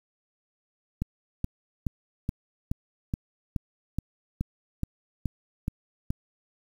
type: click train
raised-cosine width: 5 ms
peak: -15 dBFS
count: 13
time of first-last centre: 1.02-6.105 s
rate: 2.36 Hz
effects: 8-bit